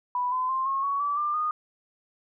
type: tone with pitch steps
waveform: sine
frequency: 987.8 / 1019.1 / 1051.4 / 1084.7 / 1119.1 / 1154.5 / 1191.1 / 1228.8 Hz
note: B5 / C6 / C6 / C#6 / C#6 / D6 / D6 / D#6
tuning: 0 / -46 / +8 / -38 / +16 / -30 / +24 / -22 cents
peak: -24 dBFS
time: 0.15-1.51 s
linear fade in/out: 2 ms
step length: 170 ms
effects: none